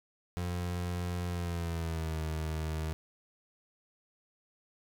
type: tone with pitch glide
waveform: 30% pulse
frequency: 88.4 to 78.76 Hz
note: F2 to D#2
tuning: +22 to +22 cents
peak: -30 dBFS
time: 0.37-2.93 s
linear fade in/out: 0 ms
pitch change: -200 cents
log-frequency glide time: 1.27-2.21 s
effects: none